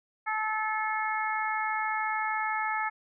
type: harmonic tone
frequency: 433.7 Hz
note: A4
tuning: 25 cents flat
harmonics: 2 / 3 / 4 / 5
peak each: -31 / -33 / -34 / -35 dBFS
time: 0.26-2.9 s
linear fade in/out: 20 ms
effects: none